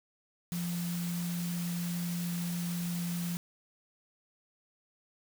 sine tone in noise, 173.4 Hz, F3, 12 cents flat, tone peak -32 dBFS, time 0.52-3.37 s, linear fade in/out 0 ms, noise white, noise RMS -43 dBFS, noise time 0.52-3.37 s, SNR +8 dB, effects none

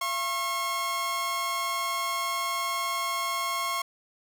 sawtooth tone pair together, 683 / 1084.2 Hz, F5 / C#6, -39 / -39 cents, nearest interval minor sixth, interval 800 cents, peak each -33 / -24 dBFS, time 0.01-3.82 s, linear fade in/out 5 ms, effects none

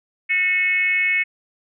sine tone with frequency modulation, 2193 Hz, C#7, 19 cents flat, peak -16 dBFS, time 0.29-1.24 s, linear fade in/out 20 ms, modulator 372 Hz, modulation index 0.72, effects none

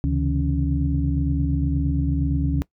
sine tone cluster, 72.6 / 132.2 / 140.9 / 162.9 / 278.8 Hz, D2 / C3 / C#3 / E3 / C#4, -19 / +18 / +29 / -20 / +10 cents, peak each -22 / -29 / -26 / -27 / -25 dBFS, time 0.04-2.62 s, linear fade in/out 0 ms, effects noise-tail reverb RT60 0.1 s tail -22 dB re dry + tanh soft clip ceiling -8 dBFS

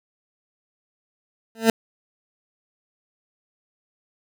20% pulse tone with exponential growth, 224.7 Hz, A3, 37 cents sharp, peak -5 dBFS, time 1.55-1.7 s, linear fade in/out 2 ms, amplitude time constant 32 ms, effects none

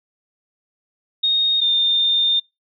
sine tone pair in turn, 3715 / 3622 Hz, A#7 / A7, -7 / +49 cents, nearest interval unison, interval 44 cents, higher first, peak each -14 dBFS, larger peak neither, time 1.23-1.61 / 1.61-2.4 s, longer second, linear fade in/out 10 ms, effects noise-tail reverb RT60 0.2 s tail -24 dB re dry

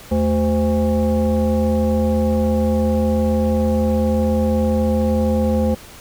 sine tone with frequency modulation, 218.3 Hz, A3, 13 cents flat, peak -14 dBFS, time 0.11-5.75 s, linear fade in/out 10 ms, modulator 298 Hz, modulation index 1.2, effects pink hiss -40 dBFS RMS until 6 s

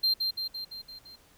triangle tone with echo, 4168 Hz, C8, 7 cents flat, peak -21 dBFS, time 0.03-0.14 s, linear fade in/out 10 ms, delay 170 ms, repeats 6, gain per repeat -4 dB, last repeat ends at 1.16 s, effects pink hiss -60 dBFS RMS until 1.37 s

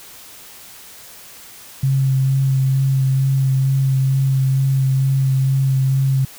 sine tone with vibrato, 134 Hz, C3, 42 cents sharp, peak -13 dBFS, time 1.83-6.25 s, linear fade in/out 5 ms, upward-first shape sine, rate 2.2 Hz, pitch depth 14 cents each way, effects white hiss -40 dBFS RMS until 6.38 s

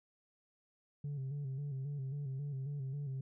sine tone with vibrato, 138.59 Hz, C#3, in tune, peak -35 dBFS, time 1.04-3.21 s, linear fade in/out 5 ms, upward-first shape square, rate 3.7 Hz, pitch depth 70 cents each way, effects tanh soft clip ceiling -36 dBFS

